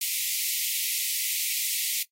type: high-pass noise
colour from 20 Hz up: white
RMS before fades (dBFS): -28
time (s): 0.01-2.03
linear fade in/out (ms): 5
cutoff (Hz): 2000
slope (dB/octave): 96
effects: noise-tail reverb RT60 0.1 s tail -18 dB re dry + AAC 48 kbps